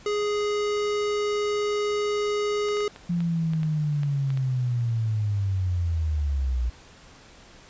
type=tone; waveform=square; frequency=415.3 Hz; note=G#4; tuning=in tune; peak=-24 dBFS; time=0.06-2.88 s; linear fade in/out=2 ms
type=clicks; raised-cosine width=0.3 ms; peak=-25 dBFS; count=10; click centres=2.686 / 2.77 / 2.806 / 2.961 / 3.205 / 3.535 / 3.632 / 4.033 / 4.304 / 4.374 s
type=linear sweep; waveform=sine; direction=down; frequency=174.61 to 58.1 Hz; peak=-22 dBFS; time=3.09-6.7 s; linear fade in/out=10 ms
effects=pink hiss -50 dBFS RMS until 7.69 s + resampled to 16000 Hz